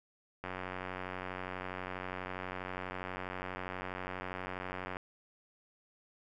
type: click train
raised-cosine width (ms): 0.5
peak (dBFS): -24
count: 419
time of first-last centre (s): 0.44-4.969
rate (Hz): 92.3
effects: none